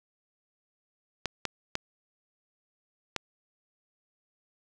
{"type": "clicks", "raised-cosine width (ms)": 0.2, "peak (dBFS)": -12, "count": 4, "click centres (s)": [1.257, 1.453, 1.754, 3.163], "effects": []}